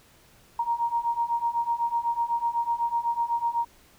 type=beating tone pair; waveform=sine; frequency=932.3 / 940.3 Hz; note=A#5 / A#5; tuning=0 / +15 cents; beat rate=8 Hz; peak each=-28 / -26 dBFS; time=0.59-3.65 s; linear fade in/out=5 ms; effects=pink hiss -57 dBFS RMS until 3.98 s